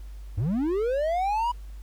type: linear sweep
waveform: triangle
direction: up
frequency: 85 to 987.8 Hz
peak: -21 dBFS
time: 0.37-1.52 s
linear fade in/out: 10 ms
effects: added 50 Hz sine -37 dBFS peak until 1.82 s + pink hiss -59 dBFS RMS until 1.82 s